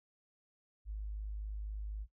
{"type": "tone", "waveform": "sine", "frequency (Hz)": 52, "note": "G#1", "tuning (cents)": 3, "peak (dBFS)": -38, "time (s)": [0.85, 2.07], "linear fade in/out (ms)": 50, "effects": ["noise-tail reverb RT60 0.1 s tail -17 dB re dry"]}